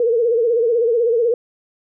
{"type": "tone with vibrato", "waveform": "sine", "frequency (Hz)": 466.2, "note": "A#4", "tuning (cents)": 0, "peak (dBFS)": -13, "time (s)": [0, 1.34], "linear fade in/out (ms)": 2, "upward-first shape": "sine", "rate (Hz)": 16, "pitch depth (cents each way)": 88, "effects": []}